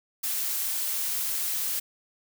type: noise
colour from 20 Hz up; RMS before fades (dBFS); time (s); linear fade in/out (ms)
blue; -29; 0.23-1.8; 10
effects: none